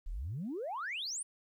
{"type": "exponential sweep", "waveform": "sine", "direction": "up", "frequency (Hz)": [30.87, 9956], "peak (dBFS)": -35, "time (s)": [0.06, 1.23], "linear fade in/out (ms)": 10, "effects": ["tanh soft clip ceiling -32 dBFS", "12-bit"]}